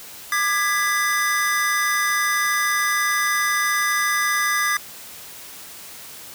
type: chord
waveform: square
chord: G# diminished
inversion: second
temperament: just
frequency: 1196.1 / 1661.2 / 1993.5 Hz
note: D6 / G#6 / B6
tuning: +31 / 0 / +16 cents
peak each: -24 dBFS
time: 0.32-4.77 s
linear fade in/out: 2 ms
effects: white hiss -39 dBFS RMS until 6.34 s + high-pass 60 Hz 12 dB/octave